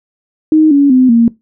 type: tone with pitch steps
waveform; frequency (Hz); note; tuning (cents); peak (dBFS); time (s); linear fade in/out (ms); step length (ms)
sine; 311.8 / 282.6 / 256.2 / 232.2; D#4 / C#4 / C4 / A#3; +4 / +34 / -36 / -7; -4; 0.52-1.28; 2; 190
effects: noise-tail reverb RT60 0.2 s tail -21 dB re dry